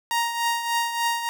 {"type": "tone with tremolo", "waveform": "sawtooth", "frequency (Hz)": 935, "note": "A#5", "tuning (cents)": 5, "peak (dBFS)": -16, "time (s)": [0.11, 1.29], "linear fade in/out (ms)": 0, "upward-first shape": "triangle", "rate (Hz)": 3.4, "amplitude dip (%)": 65, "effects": []}